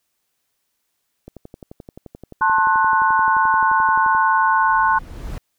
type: click train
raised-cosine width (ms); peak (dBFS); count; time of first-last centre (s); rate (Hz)
2; -23; 34; 1.28-4.15; 11.5
type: chord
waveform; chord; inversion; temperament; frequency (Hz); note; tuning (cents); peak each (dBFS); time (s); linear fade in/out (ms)
sine; F# diminished; first; just; 888 / 1065.6 / 1480; A5 / C6 / F#6; +16 / +31 / 0; -17 / -17 / -19; 2.41-4.99; 10
type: noise with exponential growth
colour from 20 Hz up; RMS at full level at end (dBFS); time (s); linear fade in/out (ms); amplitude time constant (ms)
brown; -27; 3.95-5.38; 0; 310
effects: white hiss -72 dBFS RMS until 5.58 s